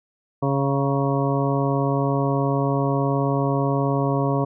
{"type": "harmonic tone with a mistuned harmonic", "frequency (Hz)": 138.59, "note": "C#3", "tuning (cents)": 0, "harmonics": [1, 2, 3, 4, 5, 7, 8], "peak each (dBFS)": [-22, -25, -27, -28, -29, -30, -31], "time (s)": [0.42, 4.45], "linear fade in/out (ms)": 10, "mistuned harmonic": 7, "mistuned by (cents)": -35, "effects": []}